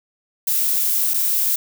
violet noise with dropouts, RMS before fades -19 dBFS, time 0.47-1.56 s, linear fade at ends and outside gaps 5 ms, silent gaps 1.137-1.141 s, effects none

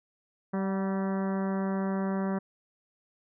harmonic tone with a mistuned harmonic, 193.4 Hz, G3, 23 cents flat, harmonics 1 / 2 / 3 / 4 / 5 / 6 / 7 / 8 / 9 / 10, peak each -28 / -36 / -38 / -42 / -42 / -44 / -47 / -48 / -50 / -53 dBFS, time 0.53-2.39 s, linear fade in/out 10 ms, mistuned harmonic 4, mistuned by -36 cents, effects none

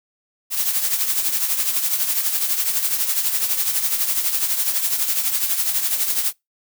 blue noise with tremolo, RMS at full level -18 dBFS, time 0.5-6.33 s, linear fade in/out 50 ms, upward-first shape triangle, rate 12 Hz, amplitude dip 65%, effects noise-tail reverb RT60 0.2 s tail -26 dB re dry

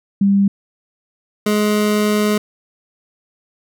sine / 25% pulse tone pair in turn, 198.5 / 210.1 Hz, G3 / G#3, +22 / +20 cents, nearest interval minor second, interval 98 cents, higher second, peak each -10 dBFS, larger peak neither, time 0.21-0.48 / 1.46-2.38 s, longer second, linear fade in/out 5 ms, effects none

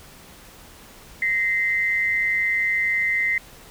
sine tone pair together, 1869.6 / 2069 Hz, A#6 / C7, +5 / -20 cents, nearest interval major second, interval 175 cents, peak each -25 / -20 dBFS, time 1.22-3.38 s, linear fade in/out 2 ms, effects pink hiss -46 dBFS RMS until 3.7 s

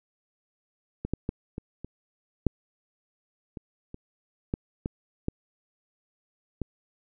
clicks, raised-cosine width 3 ms, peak -18 / -14 / -15 / -21 / -24 / -8 / -24 / -26 / -14 / -16 / -14 / -17 dBFS, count 12, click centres 1.05 / 1.136 / 1.291 / 1.581 / 1.846 / 2.467 / 3.572 / 3.944 / 4.539 / 4.859 / 5.284 / 6.617 s, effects none

